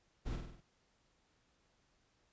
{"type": "noise with echo", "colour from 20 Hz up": "brown", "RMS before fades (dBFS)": -40, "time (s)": [0.25, 0.37], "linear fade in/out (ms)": 20, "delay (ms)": 49, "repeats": 5, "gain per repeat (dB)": -4, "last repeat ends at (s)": 0.615, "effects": ["pink hiss -75 dBFS RMS until 2.32 s", "resampled to 16000 Hz"]}